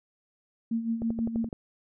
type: tone with tremolo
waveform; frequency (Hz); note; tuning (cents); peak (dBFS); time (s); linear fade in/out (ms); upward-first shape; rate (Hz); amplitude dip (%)
sine; 228.5; A#3; -34; -24; 0.71-1.49; 5; sine; 6.2; 65
type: click train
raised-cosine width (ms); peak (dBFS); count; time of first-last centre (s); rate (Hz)
2; -22; 7; 1.02-1.528; 11.8
effects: none